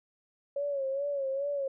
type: tone with vibrato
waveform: sine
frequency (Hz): 554.4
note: C#5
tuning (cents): 0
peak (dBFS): -29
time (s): 0.56-1.68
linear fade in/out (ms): 5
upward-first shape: sine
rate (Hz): 2.4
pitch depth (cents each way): 68
effects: none